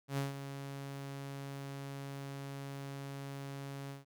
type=tone with ADSR envelope; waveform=sawtooth; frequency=138.59 Hz; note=C#3; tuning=in tune; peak=-28 dBFS; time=0.08-4.05 s; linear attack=97 ms; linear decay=150 ms; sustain=-10 dB; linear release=150 ms; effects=none